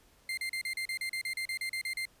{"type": "tone bursts", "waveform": "35% pulse", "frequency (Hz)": 2093, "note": "C7", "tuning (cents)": 0, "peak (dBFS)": -31, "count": 15, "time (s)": [0.29, 2.054], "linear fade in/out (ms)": 2, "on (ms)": 84, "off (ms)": 36, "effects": ["pink hiss -64 dBFS RMS until 2.2 s", "resampled to 32000 Hz"]}